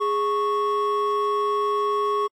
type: tone pair together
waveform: triangle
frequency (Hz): 414.3 / 1106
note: G#4 / C#6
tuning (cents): -4 / -4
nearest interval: octave + perfect fourth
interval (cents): 1700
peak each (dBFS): -21 / -20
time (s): 0-2.28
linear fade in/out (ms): 20
effects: tanh soft clip ceiling -13 dBFS + AAC 64 kbps